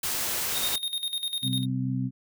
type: noise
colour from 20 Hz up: white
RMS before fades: -29 dBFS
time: 0.03-0.76 s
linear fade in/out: 5 ms
type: tone with tremolo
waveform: square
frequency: 3700 Hz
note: A#7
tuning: 14 cents flat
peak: -27 dBFS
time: 0.53-1.66 s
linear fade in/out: 50 ms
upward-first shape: square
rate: 10 Hz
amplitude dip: 70%
type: harmonic tone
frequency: 64.4 Hz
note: C2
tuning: 27 cents flat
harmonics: 2 / 3 / 4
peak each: -28 / -33 / -30 dBFS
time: 1.42-2.11 s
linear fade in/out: 50 ms
effects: none